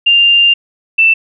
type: tone pair in turn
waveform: sine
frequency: 2794 / 2663 Hz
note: F7 / E7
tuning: 0 / +17 cents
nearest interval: minor second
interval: 83 cents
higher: first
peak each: -5 dBFS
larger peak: neither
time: 0.06-0.54 / 0.98-1.14 s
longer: first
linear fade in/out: 10 ms
effects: none